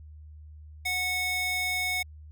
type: tone with high-pass filter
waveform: square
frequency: 735 Hz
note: F#5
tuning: 12 cents flat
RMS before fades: -29 dBFS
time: 0.85-2.03 s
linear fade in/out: 10 ms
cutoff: 1700 Hz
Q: 2.3
effects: added 76 Hz sine -44 dBFS peak until 2.31 s